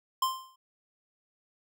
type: tone with exponential decay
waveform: square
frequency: 1046.5 Hz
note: C6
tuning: in tune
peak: -23 dBFS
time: 0.22-0.56 s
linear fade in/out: 5 ms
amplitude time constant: 73 ms
effects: none